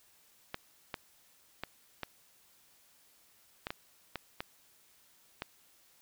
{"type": "clicks", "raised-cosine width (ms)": 0.3, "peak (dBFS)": -20, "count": 9, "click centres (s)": [0.544, 0.942, 1.636, 2.033, 3.669, 3.705, 4.157, 4.405, 5.421], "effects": ["white hiss -65 dBFS RMS until 6.01 s"]}